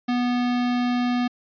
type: tone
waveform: square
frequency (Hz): 245.2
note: B3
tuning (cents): -12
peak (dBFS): -21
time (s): 0.08-1.28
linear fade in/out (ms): 10
effects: resampled to 11025 Hz